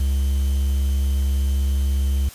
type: tone with quantisation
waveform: triangle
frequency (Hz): 68.1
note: C#2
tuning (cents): -30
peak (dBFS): -15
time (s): 0-2.29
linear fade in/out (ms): 5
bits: 7
effects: white hiss -42 dBFS RMS until 2.34 s + resampled to 32000 Hz